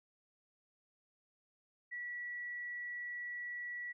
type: tone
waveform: sine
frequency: 1942 Hz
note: B6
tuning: 30 cents flat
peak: -40 dBFS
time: 1.91-3.93 s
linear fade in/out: 20 ms
effects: none